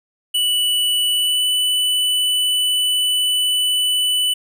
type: tone with pitch glide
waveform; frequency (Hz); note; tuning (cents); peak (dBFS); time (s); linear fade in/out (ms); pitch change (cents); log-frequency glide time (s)
square; 2960 to 2984; F#7 to F#7; 0 to +14; -16; 0.34-4.34; 10; +14; 1.1-1.45
effects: none